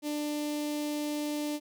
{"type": "tone with notch filter", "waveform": "sawtooth", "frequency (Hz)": 296.9, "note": "D4", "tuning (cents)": 19, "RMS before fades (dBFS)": -33, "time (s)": [0.02, 1.6], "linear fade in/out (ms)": 50, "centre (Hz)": 1400, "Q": 0.74, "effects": []}